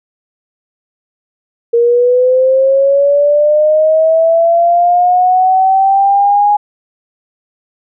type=linear sweep; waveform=sine; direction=up; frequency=466.2 to 830.6 Hz; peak=-6 dBFS; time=1.73-6.57 s; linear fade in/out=10 ms; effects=none